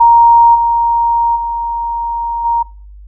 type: tone with level steps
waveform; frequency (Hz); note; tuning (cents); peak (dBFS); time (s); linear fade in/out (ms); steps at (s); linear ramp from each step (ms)
sine; 935; A#5; +5; -3 / -9 / -15 / -10; 0-2.63; 10; 0.54 / 1.35 / 2.44; 20
effects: noise-tail reverb RT60 0.5 s tail -25 dB re dry + added 50 Hz sine -32 dBFS peak until 3.07 s